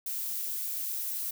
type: noise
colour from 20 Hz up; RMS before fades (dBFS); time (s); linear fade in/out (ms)
violet; -34; 0.06-1.31; 5
effects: none